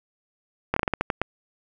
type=slowing click train; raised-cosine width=0.5 ms; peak=-7 dBFS; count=9; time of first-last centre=0.74-1.216 s; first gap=24 ms; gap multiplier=1.25; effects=none